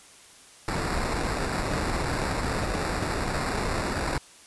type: noise with sample-and-hold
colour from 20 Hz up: pink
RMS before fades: -28 dBFS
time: 0.68-4.18 s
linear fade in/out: 2 ms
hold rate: 3150 Hz
effects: white hiss -51 dBFS RMS until 4.46 s + resampled to 24000 Hz